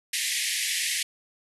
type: band-pass noise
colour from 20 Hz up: pink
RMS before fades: -28 dBFS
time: 0.13-1.03 s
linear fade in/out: 5 ms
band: 1800 to 12000 Hz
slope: 96 dB/octave
effects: none